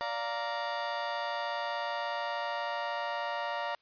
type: chord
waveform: 30% pulse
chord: Bb major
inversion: first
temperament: just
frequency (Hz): 582.7 / 699.2 / 932.3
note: D5 / F5 / Bb5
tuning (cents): -14 / +2 / 0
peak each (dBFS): -35 / -35 / -33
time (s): 0.01-3.75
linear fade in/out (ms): 0
effects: white hiss -70 dBFS RMS until 3.81 s + resampled to 11025 Hz